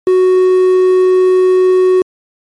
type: tone with quantisation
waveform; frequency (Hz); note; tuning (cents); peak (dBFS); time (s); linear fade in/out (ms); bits
triangle; 370; F#4; 0; -4; 0.07-2.02; 2; 5
effects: MP3 48 kbps

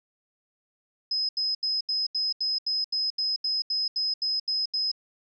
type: tone bursts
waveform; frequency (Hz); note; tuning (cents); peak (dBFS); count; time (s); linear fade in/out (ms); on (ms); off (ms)
sine; 5080; D#8; +35; -24; 15; 1.11-4.916; 5; 180; 79
effects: none

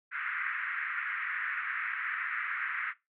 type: band-pass noise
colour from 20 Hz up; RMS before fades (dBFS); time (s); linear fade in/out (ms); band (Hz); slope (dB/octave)
white; -35; 0.11-2.94; 50; 1300 to 2100; 48
effects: noise-tail reverb RT60 0.2 s tail -18 dB re dry

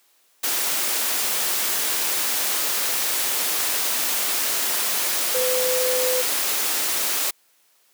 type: tone in noise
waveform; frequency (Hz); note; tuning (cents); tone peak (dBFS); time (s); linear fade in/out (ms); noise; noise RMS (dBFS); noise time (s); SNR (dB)
sine; 507; B4; +45; -21; 5.34-6.22; 10; white; -23; 0.43-7.31; -1
effects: white hiss -61 dBFS RMS until 7.93 s + high-pass 300 Hz 12 dB/octave

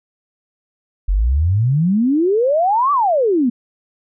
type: exponential two-way sweep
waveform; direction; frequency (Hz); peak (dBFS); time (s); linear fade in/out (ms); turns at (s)
sine; up then down; 43 to 1185 to 228; -12; 1.08-3.5; 10; 2.92
effects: none

